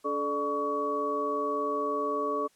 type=tone cluster; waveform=sine; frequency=287.1 / 432.3 / 594 / 1125 Hz; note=D4 / A4 / D5 / C#6; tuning=-39 / -31 / +20 / +25 cents; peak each=-36 / -32 / -35 / -30 dBFS; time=0.04-2.48 s; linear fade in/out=20 ms; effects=white hiss -65 dBFS RMS until 2.55 s + low-pass 10000 Hz 12 dB/octave